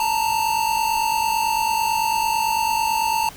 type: tone pair together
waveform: square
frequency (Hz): 883.3 / 932.3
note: A5 / A#5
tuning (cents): +6 / 0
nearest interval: minor second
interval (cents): 94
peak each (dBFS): -21 / -24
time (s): 0-3.29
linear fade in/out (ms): 2
effects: pink hiss -41 dBFS RMS until 3.36 s